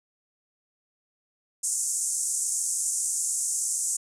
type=band-pass noise; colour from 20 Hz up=pink; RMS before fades=-28 dBFS; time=1.63-3.97 s; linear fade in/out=10 ms; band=6600 to 9700 Hz; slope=48 dB/octave; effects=none